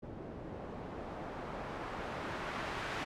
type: noise with low-pass filter sweep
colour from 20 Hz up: white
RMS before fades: -42 dBFS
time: 0.02-3.05 s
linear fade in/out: 20 ms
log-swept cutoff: 410 to 2000 Hz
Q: 0.76
effects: none